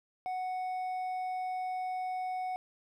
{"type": "tone with hard clipping", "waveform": "triangle", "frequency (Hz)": 740, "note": "F#5", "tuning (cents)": 0, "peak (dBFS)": -34, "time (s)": [0.26, 2.56], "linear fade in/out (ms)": 0, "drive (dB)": 7, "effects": []}